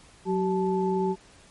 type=tone cluster; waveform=sine; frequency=184.7 / 381.9 / 872 Hz; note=F#3 / G4 / A5; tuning=-3 / -45 / -16 cents; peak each=-27 / -25 / -30 dBFS; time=0.25-1.16 s; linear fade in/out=50 ms; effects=pink hiss -54 dBFS RMS until 1.5 s + MP3 48 kbps